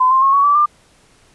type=tone with pitch steps; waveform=sine; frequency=1021 / 1053.3 / 1086.7 / 1121.2 / 1156.7 / 1193.3 Hz; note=C6 / C6 / C#6 / C#6 / D6 / D6; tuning=-43 / +11 / -35 / +19 / -27 / +27 cents; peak=-9 dBFS; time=0-0.66 s; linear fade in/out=10 ms; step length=110 ms; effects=pink hiss -52 dBFS RMS until 1.34 s + resampled to 24000 Hz

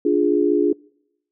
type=chord; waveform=sine; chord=D diminished; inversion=none; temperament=equal; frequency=293.7 / 349.2 / 415.3 Hz; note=D4 / F4 / Ab4; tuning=0 / 0 / 0 cents; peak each=-19 dBFS; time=0.05-0.73 s; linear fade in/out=5 ms; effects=noise-tail reverb RT60 0.8 s tail -26 dB re dry

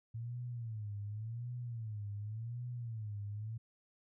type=tone with vibrato; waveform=sine; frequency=111.9 Hz; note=A2; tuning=30 cents sharp; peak=-39 dBFS; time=0.14-3.58 s; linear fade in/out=10 ms; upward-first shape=sine; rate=0.89 Hz; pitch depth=160 cents each way; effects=none

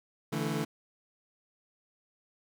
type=chord; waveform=25% pulse; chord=D suspended second; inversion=none; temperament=equal with one note detuned; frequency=144.31 / 164.81 / 220 Hz; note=D3 / E3 / A3; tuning=-30 / 0 / 0 cents; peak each=-31 dBFS; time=0.32-0.65 s; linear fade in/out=10 ms; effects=none

